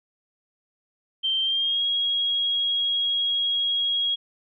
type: tone with pitch glide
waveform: sine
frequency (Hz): 3136 to 3296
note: G7 to G#7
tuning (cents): 0 to -14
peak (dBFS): -21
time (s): 1.23-4.16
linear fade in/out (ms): 20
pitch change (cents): +86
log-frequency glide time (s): 1.41-1.83
effects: none